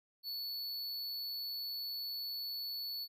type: tone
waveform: square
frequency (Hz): 4435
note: C#8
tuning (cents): 0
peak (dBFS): -39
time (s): 0.23-3.08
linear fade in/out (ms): 50
effects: none